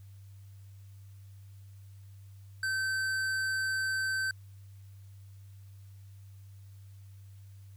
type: tone with hard clipping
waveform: triangle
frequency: 1545 Hz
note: G6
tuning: 26 cents flat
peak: -31 dBFS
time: 2.63-4.31 s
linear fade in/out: 2 ms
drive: 16 dB
effects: added 98 Hz sine -48 dBFS peak until 7.76 s + white hiss -68 dBFS RMS until 7.76 s

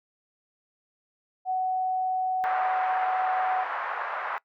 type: tone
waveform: sine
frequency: 746 Hz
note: F#5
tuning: 14 cents sharp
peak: -24 dBFS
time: 1.45-3.66 s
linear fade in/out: 50 ms
type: band-pass noise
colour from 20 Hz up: white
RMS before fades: -32 dBFS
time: 2.44-4.38 s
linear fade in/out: 0 ms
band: 680 to 1500 Hz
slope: 24 dB/octave
effects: noise-tail reverb RT60 0.1 s tail -22 dB re dry

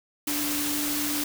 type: tone in noise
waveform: sine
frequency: 293.7 Hz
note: D4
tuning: in tune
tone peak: -30 dBFS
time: 0.27-1.24 s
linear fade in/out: 5 ms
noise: white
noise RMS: -29 dBFS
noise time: 0.27-1.24 s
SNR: -4 dB
effects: none

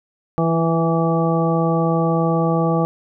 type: harmonic tone with a mistuned harmonic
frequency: 164.81 Hz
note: E3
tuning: in tune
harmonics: 1 / 2 / 3 / 4 / 5 / 7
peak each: -18 / -23 / -22 / -25 / -25 / -26 dBFS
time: 0.38-2.85 s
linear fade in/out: 0 ms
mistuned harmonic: 2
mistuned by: +17 cents
effects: none

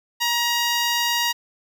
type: tone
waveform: 10% pulse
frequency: 948 Hz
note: A#5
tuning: 29 cents sharp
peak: -11 dBFS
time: 0.2-1.33 s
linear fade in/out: 20 ms
effects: none

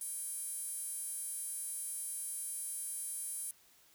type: tone with high-pass filter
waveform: sawtooth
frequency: 790 Hz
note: G5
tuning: 13 cents sharp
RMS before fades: -41 dBFS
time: 0.01-3.51 s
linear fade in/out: 2 ms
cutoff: 10000 Hz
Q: 6.4
effects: white hiss -65 dBFS RMS until 3.94 s

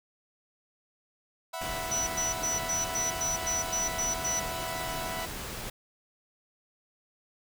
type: chord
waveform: sawtooth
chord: E suspended second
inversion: none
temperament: equal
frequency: 659.3 / 740 / 987.8 Hz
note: E5 / F#5 / B5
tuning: 0 / 0 / 0 cents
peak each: -34 / -36 / -35 dBFS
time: 1.53-5.26 s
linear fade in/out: 10 ms
type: noise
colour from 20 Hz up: pink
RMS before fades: -38 dBFS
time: 1.61-5.7 s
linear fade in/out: 5 ms
type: tone bursts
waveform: sine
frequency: 5920 Hz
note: F#8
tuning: in tune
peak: -28 dBFS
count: 10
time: 1.91-4.401 s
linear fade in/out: 10 ms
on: 160 ms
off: 99 ms
effects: none

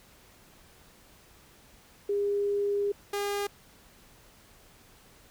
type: tone pair in turn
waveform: sine / sawtooth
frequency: 405.5 / 405.5 Hz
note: G#4 / G#4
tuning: -41 / -41 cents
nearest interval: unison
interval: 0 cents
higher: neither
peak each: -25 / -25 dBFS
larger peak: neither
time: 2.09-2.92 / 3.13-3.47 s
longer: first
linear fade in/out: 5 ms
effects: pink hiss -57 dBFS RMS until 5.3 s

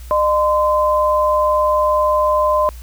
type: tone pair together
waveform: sine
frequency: 607 / 1029.1 Hz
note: D#5 / C6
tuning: -43 / -29 cents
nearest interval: major sixth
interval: 914 cents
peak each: -15 dBFS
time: 0.11-2.69 s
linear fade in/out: 0 ms
effects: added 60 Hz sine -31 dBFS peak until 2.82 s + white hiss -45 dBFS RMS until 2.82 s

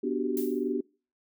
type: chord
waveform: sine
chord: G major seventh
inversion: first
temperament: equal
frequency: 246.9 / 293.7 / 370 / 392 Hz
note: B3 / D4 / F#4 / G4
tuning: 0 / 0 / 0 / 0 cents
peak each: -32 dBFS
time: 0.03-0.81 s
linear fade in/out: 10 ms
type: noise with exponential decay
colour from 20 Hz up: violet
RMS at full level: -36 dBFS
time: 0.37-0.73 s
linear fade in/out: 1 ms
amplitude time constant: 77 ms
effects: noise-tail reverb RT60 0.4 s tail -26 dB re dry

